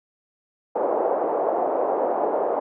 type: band-pass noise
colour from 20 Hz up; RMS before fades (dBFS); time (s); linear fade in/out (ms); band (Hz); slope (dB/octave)
pink; -23; 0.75-2.6; 10; 430 to 790; 24
effects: none